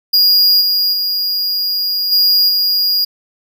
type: tone with level steps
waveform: square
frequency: 4855 Hz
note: D#8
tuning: 43 cents flat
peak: -8 / -12 / -15 / -9 / -12 dBFS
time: 0.13-3.05 s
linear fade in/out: 10 ms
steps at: 0.6 / 0.92 / 2.11 / 2.48 s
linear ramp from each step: 20 ms
effects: none